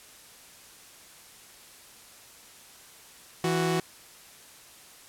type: tone pair together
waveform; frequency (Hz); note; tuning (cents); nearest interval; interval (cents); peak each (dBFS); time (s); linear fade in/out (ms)
sawtooth; 164.82 / 370; E3 / F#4; 0 / 0; octave + major second; 1400; -23; 3.44-3.8; 2
effects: white hiss -51 dBFS RMS until 5.08 s + low-pass 12000 Hz 12 dB/octave